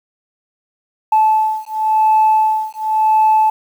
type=beating tone pair; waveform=sine; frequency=869 / 869.93 Hz; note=A5 / A5; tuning=-22 / -20 cents; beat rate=0.93 Hz; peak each=-13 dBFS; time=1.12-3.5 s; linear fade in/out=5 ms; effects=tanh soft clip ceiling -5 dBFS + 7-bit